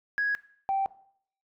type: tone pair in turn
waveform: sine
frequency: 1661.2 / 779.5 Hz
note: G#6 / G5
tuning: 0 / -10 cents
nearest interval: octave + minor second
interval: 1310 cents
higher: first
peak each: -23 dBFS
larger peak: neither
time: 0.18-0.35 / 0.69-0.86 s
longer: neither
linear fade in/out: 0 ms
effects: noise-tail reverb RT60 0.6 s tail -18 dB re dry + tanh soft clip ceiling -20 dBFS